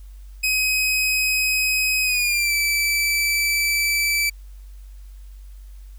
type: tone with pitch glide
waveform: sawtooth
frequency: 2528 to 2318 Hz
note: D#7 to D7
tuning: +27 to -23 cents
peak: -15 dBFS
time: 0.43-4.3 s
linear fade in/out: 10 ms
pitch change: -150 cents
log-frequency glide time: 2.03-2.54 s
effects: added 48 Hz sine -37 dBFS peak until 5.98 s + white hiss -59 dBFS RMS until 5.98 s